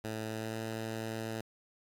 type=tone with pitch glide; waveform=10% pulse; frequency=110 to 111.92 Hz; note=A2 to A2; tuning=0 to +30 cents; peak=-28 dBFS; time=0.04-1.41 s; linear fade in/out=5 ms; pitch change=+30 cents; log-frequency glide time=0.26-0.58 s; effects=AAC 64 kbps